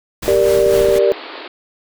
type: noise with tremolo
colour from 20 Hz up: pink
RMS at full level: -24 dBFS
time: 0.22-0.99 s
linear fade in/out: 10 ms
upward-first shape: sine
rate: 4.1 Hz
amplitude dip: 50%
type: chord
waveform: sine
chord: G minor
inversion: none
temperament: equal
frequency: 392 / 466.2 / 587.3 Hz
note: G4 / Bb4 / D5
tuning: 0 / 0 / 0 cents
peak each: -14 / -15 / -14 dBFS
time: 0.28-1.12 s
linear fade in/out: 0 ms
type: click train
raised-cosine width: 3 ms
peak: -15 dBFS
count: 6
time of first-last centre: 0.59-0.96 s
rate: 13.5 Hz
type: band-pass noise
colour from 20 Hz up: pink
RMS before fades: -32 dBFS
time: 0.75-1.48 s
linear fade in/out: 5 ms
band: 270 to 4600 Hz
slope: 96 dB/octave
effects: none